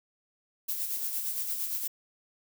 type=noise with tremolo; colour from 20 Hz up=violet; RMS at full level=-31 dBFS; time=0.68-1.88 s; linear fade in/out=10 ms; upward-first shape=sine; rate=8.7 Hz; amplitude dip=45%; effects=none

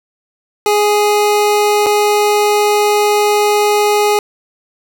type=tone with dropouts; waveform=25% pulse; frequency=415.9 Hz; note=G#4; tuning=2 cents sharp; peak=-6 dBFS; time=0.66-4.19 s; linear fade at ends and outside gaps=1 ms; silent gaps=1.862-1.866 s; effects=none

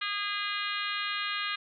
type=harmonic tone; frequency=409.1 Hz; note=G#4; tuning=26 cents flat; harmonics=3 / 4 / 5 / 6 / 7 / 8 / 9 / 10; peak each=-36 / -37 / -38 / -39 / -39 / -40 / -41 / -41 dBFS; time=0.01-1.56 s; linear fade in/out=10 ms; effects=none

